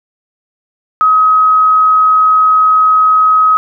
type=tone; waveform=sine; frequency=1269 Hz; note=D#6; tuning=34 cents sharp; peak=-5 dBFS; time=1.01-3.57 s; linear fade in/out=0 ms; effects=none